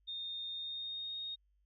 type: tone with pitch glide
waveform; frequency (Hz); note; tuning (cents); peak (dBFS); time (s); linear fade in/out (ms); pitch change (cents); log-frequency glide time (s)
sine; 3661 to 3719; A#7 to A#7; -32 to -5; -39; 0.07-1.36; 20; +27; 0.51-1.16
effects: added 50 Hz sine -70 dBFS peak until 1.65 s